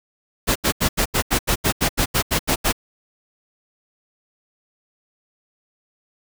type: noise bursts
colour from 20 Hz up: pink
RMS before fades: -18 dBFS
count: 14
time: 0.47-2.727 s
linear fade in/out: 20 ms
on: 86 ms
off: 81 ms
effects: none